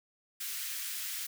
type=high-pass noise; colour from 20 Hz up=white; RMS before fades=-38 dBFS; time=0.4-1.27 s; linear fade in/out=10 ms; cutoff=1500 Hz; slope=24 dB/octave; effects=none